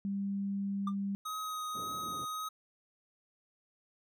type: tone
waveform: sine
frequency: 198.3 Hz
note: G3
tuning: 20 cents sharp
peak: -32 dBFS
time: 0.05-1.15 s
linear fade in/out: 0 ms
type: tone with exponential decay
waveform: triangle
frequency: 1191 Hz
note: D6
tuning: 24 cents sharp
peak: -30 dBFS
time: 0.87-0.95 s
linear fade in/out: 5 ms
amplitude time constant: 16 ms
type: tone with vibrato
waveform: square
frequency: 1259 Hz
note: D#6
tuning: 20 cents sharp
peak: -37 dBFS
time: 1.25-2.49 s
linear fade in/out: 10 ms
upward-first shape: triangle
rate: 1.8 Hz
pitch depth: 14 cents each way
type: band-pass noise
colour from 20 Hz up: pink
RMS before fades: -49 dBFS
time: 1.74-2.26 s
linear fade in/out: 20 ms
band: 150 to 420 Hz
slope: 12 dB/octave
effects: none